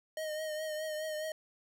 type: tone with vibrato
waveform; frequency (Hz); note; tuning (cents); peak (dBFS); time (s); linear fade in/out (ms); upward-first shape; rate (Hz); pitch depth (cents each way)
square; 620; D#5; -6; -36; 0.17-1.32; 2; triangle; 4.8; 41
effects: none